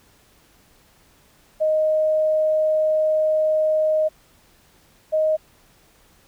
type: tone pair in turn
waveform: sine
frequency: 622.3 / 624.5 Hz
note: D#5 / D#5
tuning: 0 / +6 cents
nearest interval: unison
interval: 6 cents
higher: second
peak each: -16 dBFS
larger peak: neither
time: 1.6-4.09 / 5.12-5.37 s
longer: first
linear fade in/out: 20 ms
effects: pink hiss -56 dBFS RMS until 6.27 s